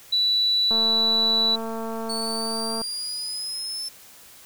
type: tone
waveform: sine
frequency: 3951 Hz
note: B7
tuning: in tune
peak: -18 dBFS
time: 0.12-1.56 s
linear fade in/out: 10 ms
type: click train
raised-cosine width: 1 ms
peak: -19 dBFS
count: 475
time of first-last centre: 0.71-2.817 s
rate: 225 Hz
type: exponential sweep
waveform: 35% pulse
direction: up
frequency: 4435 to 5300 Hz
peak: -26 dBFS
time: 2.09-3.89 s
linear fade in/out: 10 ms
effects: white hiss -48 dBFS RMS until 4.45 s